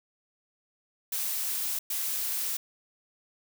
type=noise bursts at uneven times; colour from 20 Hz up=blue; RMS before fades=-31 dBFS; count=2; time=1.12-1.79 / 1.9-2.57 s; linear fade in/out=5 ms; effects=none